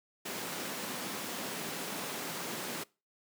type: high-pass noise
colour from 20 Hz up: pink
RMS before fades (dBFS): -39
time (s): 0.25-2.84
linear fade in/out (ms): 10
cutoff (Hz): 170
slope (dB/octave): 24
effects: noise-tail reverb RT60 0.3 s tail -23 dB re dry